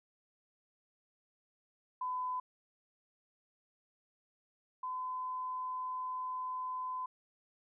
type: tone pair in turn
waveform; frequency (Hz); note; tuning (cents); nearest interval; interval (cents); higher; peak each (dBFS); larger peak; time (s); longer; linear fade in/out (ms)
sine; 1008 / 1016.8; B5 / C6; +35 / -50; unison; 15; second; -34 / -36; first; 2.01-2.4 / 4.83-7.06; second; 5
effects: none